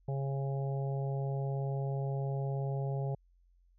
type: harmonic tone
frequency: 137 Hz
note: C#3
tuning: 20 cents flat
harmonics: 1 / 3 / 4 / 5 / 6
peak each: -32 / -42 / -44 / -46 / -48 dBFS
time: 0.08-3.15 s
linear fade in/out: 5 ms
effects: added 44 Hz sine -63 dBFS peak until 3.78 s